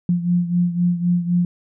sine beating tone pair, 174.6 / 178.5 Hz, F3 / F3, 0 / +38 cents, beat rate 3.9 Hz, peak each -17 / -22 dBFS, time 0.09-1.45 s, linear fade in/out 2 ms, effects none

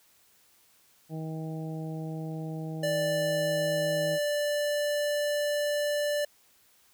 harmonic tone, 158.9 Hz, D#3, 37 cents sharp, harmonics 1 / 2 / 3 / 4 / 5, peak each -34 / -40 / -44 / -46 / -48 dBFS, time 1.09-4.19 s, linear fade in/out 50 ms
square tone, 587.3 Hz, D5, in tune, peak -27 dBFS, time 2.83-6.25 s, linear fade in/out 5 ms
effects white hiss -63 dBFS RMS until 6.93 s

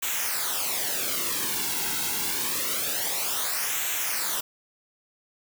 white noise with flanger, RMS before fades -28 dBFS, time 0.02-4.41 s, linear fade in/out 10 ms, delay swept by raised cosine 0.2 to 1.7 ms, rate 0.26 Hz, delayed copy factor -0.7, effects none

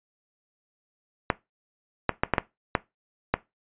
clicks, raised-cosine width 0.5 ms, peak -5 dBFS, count 7, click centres 1.302 / 2.093 / 2.235 / 2.337 / 2.382 / 2.752 / 3.34 s, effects noise-tail reverb RT60 0.2 s tail -18 dB re dry + resampled to 8000 Hz

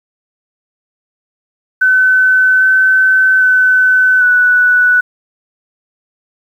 sine tone with pitch steps, 1516 / 1526 / 1512 / 1481 Hz, F#6 / G6 / F#6 / F#6, +42 / -47 / +37 / +1 cents, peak -6 dBFS, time 1.81-5.01 s, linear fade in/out 10 ms, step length 800 ms, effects 7-bit

